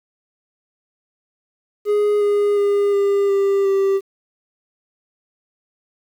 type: tone with pitch steps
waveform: triangle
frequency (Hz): 415.3 / 410.3 / 405.3 / 400.5 / 395.6 / 390.9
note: G#4 / G#4 / G#4 / G4 / G4 / G4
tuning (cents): 0 / -21 / -42 / +37 / +16 / -5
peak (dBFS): -12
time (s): 1.85-4.01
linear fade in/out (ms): 50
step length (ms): 360
effects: 8-bit